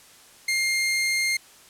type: tone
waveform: sawtooth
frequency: 2118 Hz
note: C7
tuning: 21 cents sharp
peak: -18 dBFS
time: 0.48-1.37 s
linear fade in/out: 5 ms
effects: white hiss -51 dBFS RMS until 1.69 s + low-pass 11000 Hz 12 dB/octave